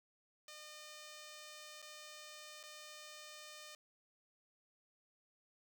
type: tone with dropouts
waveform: 5% pulse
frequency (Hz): 607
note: D#5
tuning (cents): -43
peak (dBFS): -40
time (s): 0.48-3.75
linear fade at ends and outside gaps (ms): 2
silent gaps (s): 1.819-1.825 / 2.63-2.636
effects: none